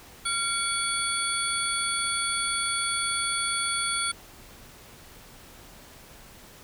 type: tone cluster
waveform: sine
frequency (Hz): 1386 / 2247 / 3389 / 4466 / 9250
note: F6 / C#7 / G#7 / C#8 / D9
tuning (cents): -14 / +23 / +34 / +12 / -27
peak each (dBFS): -30 / -34 / -32 / -34 / -30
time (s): 0.25-4.12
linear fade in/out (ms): 10
effects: pink hiss -49 dBFS RMS until 6.63 s